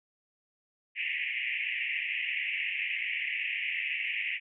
white band-pass noise, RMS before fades -33 dBFS, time 0.95-4.4 s, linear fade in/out 50 ms, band 1900 to 2800 Hz, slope 96 dB/octave, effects none

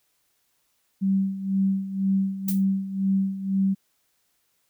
sine tone with tremolo, 193.5 Hz, G3, 22 cents flat, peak -18 dBFS, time 1.01-3.75 s, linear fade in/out 20 ms, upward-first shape sine, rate 2 Hz, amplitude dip 75%
violet noise with exponential decay, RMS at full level -25 dBFS, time 2.48-2.65 s, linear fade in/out 5 ms, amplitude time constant 35 ms
effects white hiss -70 dBFS RMS until 4.69 s

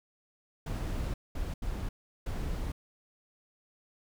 brown noise bursts at uneven times, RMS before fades -34 dBFS, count 4, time 0.66-1.14 / 1.35-1.54 / 1.62-1.89 / 2.26-2.72 s, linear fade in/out 5 ms, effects none

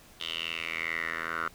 10% pulse tone with band-pass filter sweep, 82.41 Hz, E2, in tune, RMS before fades -34 dBFS, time 0.2-1.48 s, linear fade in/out 5 ms, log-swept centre 3300 to 1400 Hz, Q 6.7, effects pink hiss -55 dBFS RMS until 1.54 s

